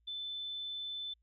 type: tone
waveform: sine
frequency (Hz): 3520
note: A7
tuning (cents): 0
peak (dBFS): -38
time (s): 0.07-1.14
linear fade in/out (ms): 10
effects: added 57 Hz sine -70 dBFS peak until 1.22 s

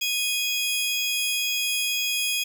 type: tone pair together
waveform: sawtooth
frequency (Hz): 2489 / 3318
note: D#7 / G#7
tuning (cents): 0 / -2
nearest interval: perfect fourth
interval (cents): 498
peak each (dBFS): -23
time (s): 0.01-2.44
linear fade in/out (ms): 10
effects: none

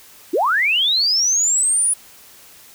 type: linear sweep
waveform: sine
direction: up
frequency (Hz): 277.2 to 9956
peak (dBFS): -14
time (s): 0.33-1.94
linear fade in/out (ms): 10
effects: white hiss -45 dBFS RMS until 2.74 s

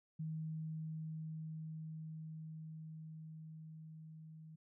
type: tone with level ramp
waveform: sine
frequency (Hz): 158.1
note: D#3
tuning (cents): +28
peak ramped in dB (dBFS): -39 to -52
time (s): 0.19-4.56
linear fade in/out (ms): 10
effects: none

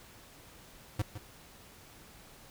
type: tone with echo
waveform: square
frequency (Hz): 104.2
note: G#2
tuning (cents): +6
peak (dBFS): -28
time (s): 0.99-1.02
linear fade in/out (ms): 5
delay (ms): 160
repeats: 1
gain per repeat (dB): -11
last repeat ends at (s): 1.18
effects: pink hiss -55 dBFS RMS until 2.5 s

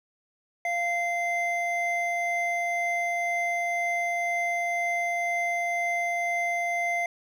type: tone pair together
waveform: triangle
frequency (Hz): 693 / 2077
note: F5 / C7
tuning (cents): -14 / -13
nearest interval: octave + perfect fifth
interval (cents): 1901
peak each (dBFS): -26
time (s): 0.65-7.06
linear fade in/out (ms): 2
effects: none

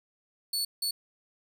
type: tone bursts at uneven times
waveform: sawtooth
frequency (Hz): 4435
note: C#8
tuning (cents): 0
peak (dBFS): -25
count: 2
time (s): 0.53-0.65 / 0.82-0.91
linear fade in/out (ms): 5
effects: none

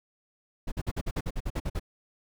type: noise bursts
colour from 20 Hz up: brown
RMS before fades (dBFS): -30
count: 12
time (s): 0.67-1.797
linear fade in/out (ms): 10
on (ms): 49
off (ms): 49
effects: none

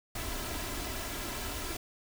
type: noise with comb filter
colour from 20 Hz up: pink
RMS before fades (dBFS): -37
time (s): 0.15-1.77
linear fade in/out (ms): 5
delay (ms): 3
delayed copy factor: +0.55
effects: none

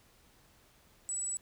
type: tone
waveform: sine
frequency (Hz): 7880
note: B8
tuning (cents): -5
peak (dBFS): -33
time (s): 1.09-1.37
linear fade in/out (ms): 0
effects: pink hiss -64 dBFS RMS until 1.41 s

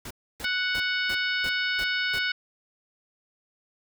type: noise bursts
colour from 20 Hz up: pink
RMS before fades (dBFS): -38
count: 7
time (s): 0.05-2.189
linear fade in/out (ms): 5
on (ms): 57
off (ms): 290
type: harmonic tone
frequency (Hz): 740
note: F#5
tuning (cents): 0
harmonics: 2 / 3 / 4 / 5 / 6 / 7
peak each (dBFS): -27 / -31 / -33 / -35 / -37 / -38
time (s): 0.44-2.32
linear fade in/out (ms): 5
effects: none

